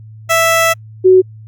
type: tone pair in turn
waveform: 15% pulse / sine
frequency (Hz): 659 / 372.6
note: E5 / F#4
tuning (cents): -1 / +12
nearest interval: minor seventh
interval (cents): 987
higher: first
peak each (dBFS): -3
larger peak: neither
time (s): 0.29-0.74 / 1.04-1.22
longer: first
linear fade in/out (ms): 20
effects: added 109 Hz sine -32 dBFS peak until 1.47 s + Opus 48 kbps